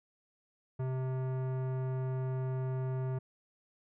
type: tone with tanh clipping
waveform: sine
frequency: 130 Hz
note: C3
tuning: 11 cents flat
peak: -34 dBFS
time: 0.79-3.19 s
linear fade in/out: 10 ms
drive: 17 dB
effects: none